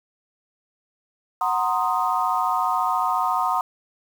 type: chord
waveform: sine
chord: C half-diminished seventh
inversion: second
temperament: equal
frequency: 740 / 932.3 / 1046.5 / 1244.5 Hz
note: Gb5 / Bb5 / C6 / Eb6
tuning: 0 / 0 / 0 / 0 cents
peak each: -25 dBFS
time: 1.41-3.61 s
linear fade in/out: 2 ms
effects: 7-bit